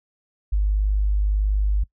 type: tone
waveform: sine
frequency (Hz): 50.8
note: G#1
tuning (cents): -38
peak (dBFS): -17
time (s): 0.52-1.84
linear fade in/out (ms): 10
effects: noise-tail reverb RT60 0.1 s tail -21 dB re dry